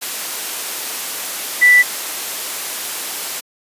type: tone in noise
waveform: sine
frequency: 1975.5 Hz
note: B6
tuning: in tune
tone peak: -6 dBFS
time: 1.61-1.83 s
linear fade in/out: 20 ms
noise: white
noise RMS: -24 dBFS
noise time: 0.01-3.41 s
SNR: +15 dB
effects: high-pass 300 Hz 12 dB/octave + resampled to 32000 Hz